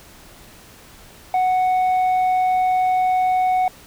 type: tone with tanh clipping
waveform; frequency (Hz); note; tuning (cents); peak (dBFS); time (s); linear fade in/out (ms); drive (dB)
sine; 740; F#5; 0; -16; 1.34-3.68; 2; 4
effects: pink hiss -45 dBFS RMS until 3.86 s